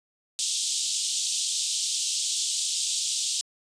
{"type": "band-pass noise", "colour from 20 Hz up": "white", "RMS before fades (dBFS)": -28, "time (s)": [0.39, 3.41], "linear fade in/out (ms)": 0, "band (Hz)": [3100, 8800], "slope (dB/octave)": 48, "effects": ["resampled to 22050 Hz"]}